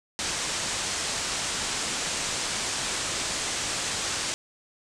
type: low-pass noise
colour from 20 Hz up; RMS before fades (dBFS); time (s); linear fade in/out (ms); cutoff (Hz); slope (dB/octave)
white; -30; 0.19-4.34; 0; 8600; 48
effects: none